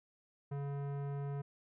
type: tone with tanh clipping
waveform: sine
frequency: 141.1 Hz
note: C#3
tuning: 31 cents sharp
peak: -39 dBFS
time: 0.51-1.42 s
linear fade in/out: 10 ms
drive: 17 dB
effects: none